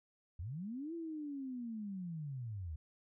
sine linear two-way sweep, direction up then down, 72.5 to 340 to 72.5 Hz, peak -40 dBFS, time 0.39-2.76 s, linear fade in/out 5 ms, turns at 0.94 s, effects none

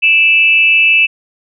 sine tone with amplitude modulation, 2637 Hz, E7, in tune, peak -3 dBFS, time 0.02-1.07 s, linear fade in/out 20 ms, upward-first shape sine, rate 274 Hz, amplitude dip 65%, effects none

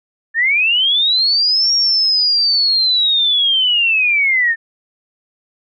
sine linear two-way sweep, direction up then down, 1752 to 5610 to 1783 Hz, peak -11 dBFS, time 0.34-4.56 s, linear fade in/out 50 ms, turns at 1.73 s, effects none

